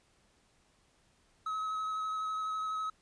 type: tone with vibrato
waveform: triangle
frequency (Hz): 1281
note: E6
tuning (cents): -50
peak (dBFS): -31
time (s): 1.46-2.9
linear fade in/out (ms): 5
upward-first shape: sine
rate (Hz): 12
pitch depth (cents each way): 12
effects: pink hiss -69 dBFS RMS until 3.01 s + resampled to 22050 Hz